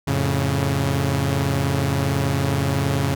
sawtooth chord, F augmented, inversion none, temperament equal with one note detuned, 88.53 / 110 / 138.59 Hz, F2 / A2 / C#3, +24 / 0 / 0 cents, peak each -21 / -22 / -17 dBFS, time 0.07-3.15 s, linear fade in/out 10 ms, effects none

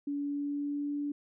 sine tone with pitch glide, 285.8 to 289.5 Hz, D4 to D4, -47 to -25 cents, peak -31 dBFS, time 0.07-1.12 s, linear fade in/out 5 ms, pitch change +22 cents, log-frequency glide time 0.17-0.98 s, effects none

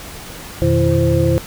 sine tone cluster, 86.4 / 122.3 / 154.8 / 336.3 / 521 Hz, F2 / B2 / D#3 / E4 / C5, -18 / -16 / -9 / +35 / -7 cents, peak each -18 dBFS, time 0.62-1.38 s, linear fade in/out 0 ms, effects pink hiss -33 dBFS RMS until 1.46 s

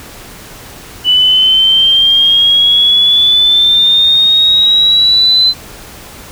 sine exponential sweep, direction up, 2969 to 4062 Hz, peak -5 dBFS, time 1.04-5.54 s, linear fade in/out 50 ms, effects pink hiss -32 dBFS RMS until 6.31 s

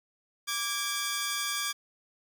10% pulse tone pair together, 1166.2 / 1635 Hz, D6 / G#6, -13 / -28 cents, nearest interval tritone, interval 585 cents, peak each -24 dBFS, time 0.47-1.73 s, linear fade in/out 20 ms, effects 10-bit

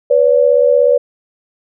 sine tone pair together, 493.9 / 570.5 Hz, B4 / C#5, 0 / +50 cents, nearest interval major second, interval 250 cents, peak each -10 dBFS, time 0.1-0.98 s, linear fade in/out 10 ms, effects none

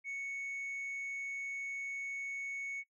sine tone, 2217 Hz, C#7, in tune, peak -35 dBFS, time 0.04-2.84 s, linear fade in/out 50 ms, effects noise-tail reverb RT60 0.1 s tail -24 dB re dry + tanh soft clip ceiling -37 dBFS

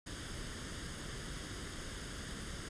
pink noise with comb filter, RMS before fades -44 dBFS, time 0.06-2.69 s, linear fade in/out 10 ms, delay 0.6 ms, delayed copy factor +0.6, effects resampled to 22050 Hz

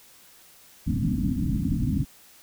white low-pass noise, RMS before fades -25 dBFS, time 0.86-2.05 s, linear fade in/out 20 ms, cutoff 290 Hz, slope 96 dB/octave, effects white hiss -53 dBFS RMS until 2.42 s

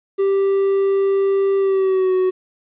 triangle tone with pitch glide, 392 to 371.5 Hz, G4 to F#4, 0 to +7 cents, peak -12 dBFS, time 0.18-2.31 s, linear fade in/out 20 ms, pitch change -93 cents, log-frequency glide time 1.58-2.13 s, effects resampled to 8000 Hz + 9-bit

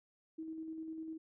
sine tone with tremolo, 320 Hz, D#4, 49 cents sharp, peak -40 dBFS, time 0.38-1.18 s, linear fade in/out 10 ms, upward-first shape square, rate 10 Hz, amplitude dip 30%, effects none

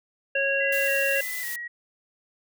harmonic tone, 550 Hz, C#5, 14 cents flat, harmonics 1 / 3 / 5, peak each -26 / -26 / -26 dBFS, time 0.35-1.21 s, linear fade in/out 5 ms
sine tone with vibrato, 1954 Hz, B6, 19 cents flat, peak -32 dBFS, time 0.6-1.68 s, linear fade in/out 10 ms, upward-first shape square, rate 1.8 Hz, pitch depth 43 cents each way
blue noise, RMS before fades -34 dBFS, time 0.72-1.56 s, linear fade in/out 5 ms
effects none

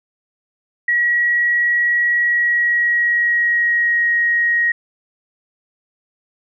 sine tone with pitch glide, 1916 to 1885.3 Hz, A#6 to A#6, +47 to +19 cents, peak -13 dBFS, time 0.88-4.72 s, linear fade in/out 5 ms, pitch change -28 cents, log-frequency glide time 2.15-4.11 s, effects none

